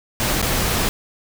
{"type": "noise with dropouts", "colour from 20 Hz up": "pink", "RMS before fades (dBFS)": -20, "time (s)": [0.2, 0.89], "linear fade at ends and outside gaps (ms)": 0, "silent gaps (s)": [0.416, 0.426], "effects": []}